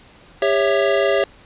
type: chord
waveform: square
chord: C# diminished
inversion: second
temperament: equal with one note detuned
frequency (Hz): 400.9 / 554.4 / 659.3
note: G4 / C#5 / E5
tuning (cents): +39 / 0 / 0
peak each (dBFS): -20 / -19 / -21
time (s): 0.42-1.24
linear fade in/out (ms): 2
effects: pink hiss -47 dBFS RMS until 1.45 s + resampled to 8000 Hz